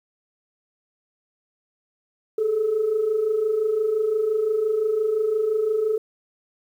sine tone pair together, 411.3 / 437.1 Hz, G#4 / A4, -17 / -11 cents, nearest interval minor second, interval 106 cents, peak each -26 / -19 dBFS, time 2.38-5.98 s, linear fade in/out 5 ms, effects tanh soft clip ceiling -14 dBFS + 9-bit

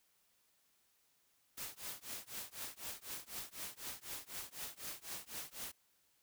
white noise with tremolo, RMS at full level -43 dBFS, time 1.57-5.72 s, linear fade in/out 10 ms, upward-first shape triangle, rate 4 Hz, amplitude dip 100%, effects white hiss -75 dBFS RMS until 6.22 s

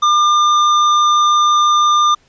sine tone with hard clipping, 1201 Hz, D6, 38 cents sharp, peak -11 dBFS, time 0.02-2.15 s, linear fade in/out 10 ms, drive 11 dB, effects pink hiss -54 dBFS RMS until 2.28 s + resampled to 16000 Hz

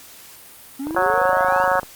triangle exponential sweep, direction up, 262.8 to 987.8 Hz, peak -23 dBFS, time 0.79-1.66 s, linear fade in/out 10 ms
click train, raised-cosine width 1 ms, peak -17 dBFS, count 26, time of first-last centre 0.87-1.832 s, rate 26 Hz
harmonic tone, 183.9 Hz, F#3, 10 cents flat, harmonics 3 / 4 / 5 / 6 / 7 / 8 / 9, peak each -21 / -22 / -23 / -24 / -24 / -25 / -26 dBFS, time 0.96-1.8 s, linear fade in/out 5 ms
effects white hiss -43 dBFS RMS until 1.95 s + Opus 48 kbps

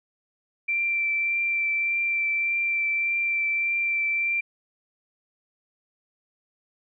sine tone with vibrato, 2349 Hz, D7, in tune, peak -22 dBFS, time 0.68-4.41 s, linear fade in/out 10 ms, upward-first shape triangle, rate 1.7 Hz, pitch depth 14 cents each way, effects none

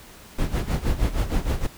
brown noise with tremolo, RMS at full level -20 dBFS, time 0.38-1.67 s, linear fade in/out 10 ms, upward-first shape sine, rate 6.4 Hz, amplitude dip 80%, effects pink hiss -46 dBFS RMS until 1.77 s

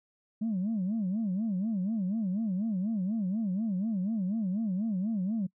sine tone with vibrato, 203.4 Hz, G#3, 36 cents flat, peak -26 dBFS, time 0.41-5.47 s, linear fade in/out 10 ms, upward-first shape sine, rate 4.1 Hz, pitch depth 210 cents each way, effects noise-tail reverb RT60 0.1 s tail -26 dB re dry + tanh soft clip ceiling -25 dBFS

